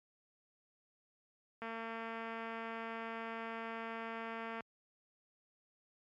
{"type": "click train", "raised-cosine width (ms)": 0.5, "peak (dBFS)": -29, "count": 679, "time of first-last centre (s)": [1.62, 4.607], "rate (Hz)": 227, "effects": ["high-pass 80 Hz 12 dB/octave", "MP3 96 kbps"]}